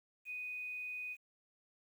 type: tone with quantisation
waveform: sine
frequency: 2489 Hz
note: D#7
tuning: in tune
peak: -40 dBFS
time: 0.25-1.17 s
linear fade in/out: 50 ms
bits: 11
effects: none